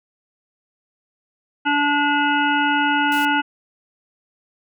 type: harmonic tone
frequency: 290 Hz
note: D4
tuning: 22 cents flat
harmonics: 1 / 3 / 5 / 7 / 9 / 10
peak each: -22 / -20 / -20 / -31 / -28 / -28 dBFS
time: 1.65-3.42 s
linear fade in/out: 20 ms
type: noise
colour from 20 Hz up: white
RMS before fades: -35 dBFS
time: 3.12-3.25 s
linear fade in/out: 0 ms
effects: none